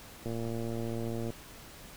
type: click train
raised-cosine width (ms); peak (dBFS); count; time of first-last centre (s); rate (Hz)
2; -24; 121; 0.26-1.303; 115
effects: pink hiss -50 dBFS RMS until 1.96 s